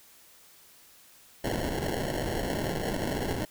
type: noise with sample-and-hold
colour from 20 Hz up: violet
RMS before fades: -31 dBFS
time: 1.44-3.45 s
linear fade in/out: 2 ms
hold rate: 1225 Hz
effects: white hiss -56 dBFS RMS until 3.5 s